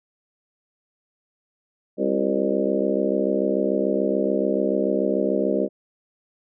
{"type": "harmonic tone with a mistuned harmonic", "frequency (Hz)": 66.9, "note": "C2", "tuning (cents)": 39, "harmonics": [3, 4, 5, 6, 7, 8, 9], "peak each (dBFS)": [-27, -27, -27, -27, -27, -27, -27], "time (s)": [1.97, 5.69], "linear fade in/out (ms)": 50, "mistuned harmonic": 6, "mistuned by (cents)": -58, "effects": []}